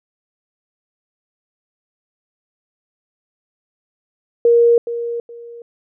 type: tone with echo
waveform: sine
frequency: 470.3 Hz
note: A#4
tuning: 15 cents sharp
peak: -8 dBFS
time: 4.45-4.78 s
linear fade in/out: 2 ms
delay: 420 ms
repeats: 2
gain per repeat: -12 dB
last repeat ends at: 5.62 s
effects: none